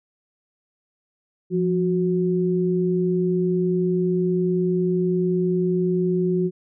sine tone pair together, 174.61 / 366.7 Hz, F3 / F#4, 0 / -15 cents, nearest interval octave + minor second, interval 1285 cents, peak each -21 dBFS, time 1.5-6.51 s, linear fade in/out 50 ms, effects none

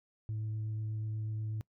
sine tone with vibrato, 108.5 Hz, A2, 24 cents flat, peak -32 dBFS, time 0.29-1.61 s, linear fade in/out 0 ms, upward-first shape triangle, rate 8.2 Hz, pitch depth 10 cents each way, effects noise-tail reverb RT60 0.1 s tail -25 dB re dry + tanh soft clip ceiling -32 dBFS

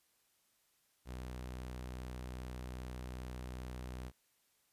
sawtooth tone, 62.5 Hz, B1, 21 cents sharp, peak -39 dBFS, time 1.05-4.12 s, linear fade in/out 50 ms, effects white hiss -75 dBFS RMS until 4.72 s + resampled to 32000 Hz

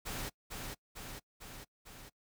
pink noise with echo, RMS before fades -40 dBFS, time 0.05-0.3 s, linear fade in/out 20 ms, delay 450 ms, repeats 4, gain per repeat -3 dB, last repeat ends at 2.1 s, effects noise-tail reverb RT60 0.1 s tail -24 dB re dry

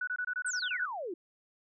sine tone bursts, 1480 Hz, F#6, in tune, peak -31 dBFS, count 10, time 0.01-0.857 s, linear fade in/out 5 ms, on 64 ms, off 23 ms
sine exponential sweep, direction down, 8950 to 324.4 Hz, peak -35 dBFS, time 0.46-1.14 s, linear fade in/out 5 ms
effects none

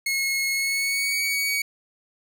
sawtooth tone with pitch glide, 2173 to 2251 Hz, C#7 to C#7, -35 to +26 cents, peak -19 dBFS, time 0.06-1.62 s, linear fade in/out 5 ms, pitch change +61 cents, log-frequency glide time 0.52-1.17 s, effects 10-bit

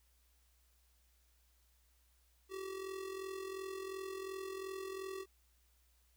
square tone with amplitude modulation, 383.2 Hz, G4, 39 cents flat, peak -40 dBFS, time 2.49-5.26 s, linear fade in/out 50 ms, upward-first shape sine, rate 42.8 Hz, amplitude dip 60%, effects added 60 Hz sine -70 dBFS peak until 6.16 s + white hiss -75 dBFS RMS until 6.16 s

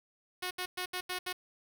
5% pulse tone bursts at uneven times, 364.4 Hz, F#4, 26 cents flat, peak -23 dBFS, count 6, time 0.42-0.51 / 0.58-0.66 / 0.77-0.86 / 0.93-1.01 / 1.09-1.19 / 1.26-1.33 s, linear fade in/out 10 ms, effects 9-bit

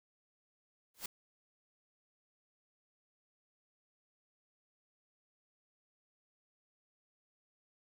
white noise with exponential growth, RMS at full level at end -36 dBFS, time 0.94-1.06 s, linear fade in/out 5 ms, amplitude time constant 25 ms, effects none

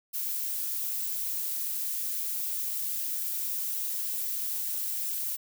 violet noise, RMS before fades -32 dBFS, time 0.13-5.37 s, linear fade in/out 20 ms, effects none

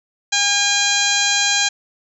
harmonic tone, 810 Hz, G#5, 43 cents flat, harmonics 1 / 2 / 3 / 4 / 5 / 6 / 7 / 8 / 9, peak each -26 / -22 / -23 / -22 / -22 / -28 / -28 / -22 / -24 dBFS, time 0.32-1.69 s, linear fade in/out 10 ms, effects none

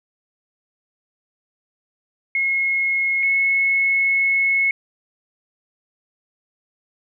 sine tone pair in turn, 2166 / 2187 Hz, C#7 / C#7, -41 / -24 cents, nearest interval unison, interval 17 cents, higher second, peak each -17 / -15 dBFS, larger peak second, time 2.35-3.23 / 3.23-4.71 s, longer second, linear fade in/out 2 ms, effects none

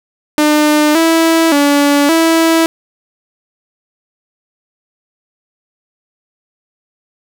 sawtooth tone with pitch steps, 300.9 / 327.5 / 286.6 / 327.3 Hz, D4 / E4 / D4 / E4, +42 / -11 / -42 / -12 cents, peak -4 dBFS, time 0.38-2.66 s, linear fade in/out 0 ms, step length 570 ms, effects none

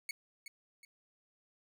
sawtooth tone with echo, 2212 Hz, C#7, 4 cents flat, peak -33 dBFS, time 0.09-0.11 s, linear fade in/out 2 ms, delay 370 ms, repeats 2, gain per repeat -9 dB, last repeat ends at 0.85 s, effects none

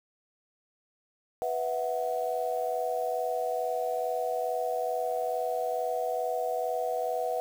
sine chord, B suspended fourth, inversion none, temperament just, 493.9 / 658.5 / 740.8 Hz, B4 / E5 / F#5, 0 / -2 / +2 cents, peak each -32 dBFS, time 1.42-7.4 s, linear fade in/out 0 ms, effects 8-bit

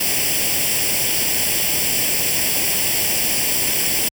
white noise with comb filter, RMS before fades -19 dBFS, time 0-4.09 s, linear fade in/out 10 ms, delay 0.38 ms, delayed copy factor +0.75, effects high-pass 60 Hz 12 dB/octave

